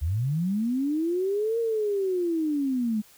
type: linear two-way sweep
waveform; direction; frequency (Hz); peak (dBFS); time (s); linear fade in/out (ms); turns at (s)
sine; up then down; 69.3 to 466.2 to 207; -23; 0.01-3.02; 20; 1.59
effects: white hiss -55 dBFS RMS until 3.17 s